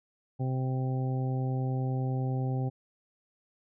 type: harmonic tone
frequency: 130 Hz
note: C3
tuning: 11 cents flat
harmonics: 1 / 2 / 3 / 4 / 5 / 6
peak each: -28 / -37 / -41 / -43 / -49 / -42 dBFS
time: 0.39-2.7 s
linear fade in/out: 20 ms
effects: none